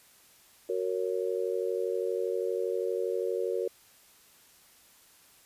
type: chord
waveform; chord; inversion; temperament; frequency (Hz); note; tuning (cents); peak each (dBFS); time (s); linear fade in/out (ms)
sine; F# major; none; just; 370 / 462.5 / 555; F#4 / A#4 / C#5; 0 / -14 / +2; -32 / -31 / -35; 0.69-3.68; 5
effects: white hiss -59 dBFS RMS until 5.45 s + resampled to 32000 Hz